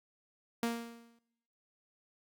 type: tone with exponential decay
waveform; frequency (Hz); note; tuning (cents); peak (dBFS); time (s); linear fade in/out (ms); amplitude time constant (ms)
sawtooth; 233.1; A#3; 0; -25; 0.63-1.19; 2; 120
effects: noise-tail reverb RT60 1.0 s tail -23 dB re dry + Opus 48 kbps